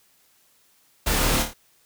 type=noise with echo; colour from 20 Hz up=pink; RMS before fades=-23 dBFS; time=1.06-1.43 s; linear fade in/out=10 ms; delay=27 ms; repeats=4; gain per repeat=-5 dB; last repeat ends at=1.538 s; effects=white hiss -61 dBFS RMS until 1.85 s